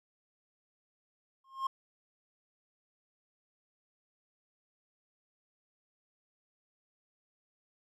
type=tone with exponential growth; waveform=triangle; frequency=1069 Hz; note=C6; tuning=37 cents sharp; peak=-25 dBFS; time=1.44-1.67 s; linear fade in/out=5 ms; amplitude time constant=48 ms; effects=none